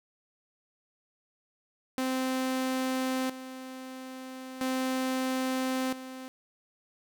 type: tone with tremolo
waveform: sawtooth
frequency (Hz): 259.7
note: C4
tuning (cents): -13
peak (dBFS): -24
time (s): 1.98-6.28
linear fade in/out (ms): 0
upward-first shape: square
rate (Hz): 0.38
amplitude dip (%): 75
effects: none